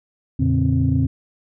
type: tone cluster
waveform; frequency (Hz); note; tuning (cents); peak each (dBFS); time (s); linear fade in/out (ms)
sine; 85.7 / 115.7 / 141.9 / 264.1; F2 / A#2 / C#3 / C4; -32 / -13 / +41 / +16; -20; 0.39-1.07; 10
effects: tanh soft clip ceiling -7 dBFS